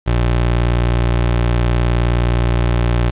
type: tone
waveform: 25% pulse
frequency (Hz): 59.3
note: A#1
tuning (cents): +30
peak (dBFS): -9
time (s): 0.06-3.11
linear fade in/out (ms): 20
effects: resampled to 8000 Hz + 7-bit